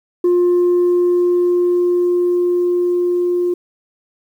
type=tone with level ramp; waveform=sine; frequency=353.8 Hz; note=F4; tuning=23 cents sharp; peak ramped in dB=-8 to -13 dBFS; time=0.24-3.54 s; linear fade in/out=5 ms; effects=tanh soft clip ceiling -9 dBFS + 8-bit